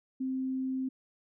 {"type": "tone", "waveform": "sine", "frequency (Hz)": 261.6, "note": "C4", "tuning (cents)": 0, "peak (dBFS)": -30, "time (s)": [0.2, 0.89], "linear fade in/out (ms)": 10, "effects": []}